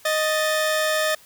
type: tone pair together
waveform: sawtooth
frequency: 622 / 1765.4 Hz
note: D#5 / A6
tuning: -1 / +5 cents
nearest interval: octave + tritone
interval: 1806 cents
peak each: -17 / -22 dBFS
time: 0.05-1.15 s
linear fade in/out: 5 ms
effects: white hiss -51 dBFS RMS until 1.25 s